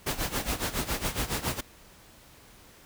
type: noise with tremolo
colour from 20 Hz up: pink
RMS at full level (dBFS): -28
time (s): 0.06-1.61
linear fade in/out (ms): 10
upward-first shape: sine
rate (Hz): 7.2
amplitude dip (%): 80
effects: pink hiss -54 dBFS RMS until 2.85 s